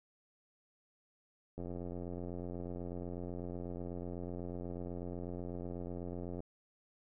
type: click train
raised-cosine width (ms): 2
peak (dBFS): -30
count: 426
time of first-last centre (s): 1.58-6.404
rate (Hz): 88.1
effects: none